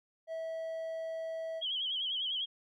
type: tone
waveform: triangle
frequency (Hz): 650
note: E5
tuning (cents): -24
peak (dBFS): -34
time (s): 0.27-1.63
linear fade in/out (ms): 50
type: tone with vibrato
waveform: sine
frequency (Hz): 3142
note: G7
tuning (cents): +3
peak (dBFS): -32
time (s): 1.61-2.46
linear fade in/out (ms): 20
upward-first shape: sine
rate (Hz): 10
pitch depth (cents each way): 95
effects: none